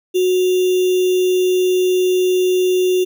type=tone with sample-and-hold; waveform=sine; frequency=367 Hz; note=F#4; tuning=14 cents flat; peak=-12 dBFS; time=0.14-3.05 s; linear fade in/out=20 ms; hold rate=3150 Hz; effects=none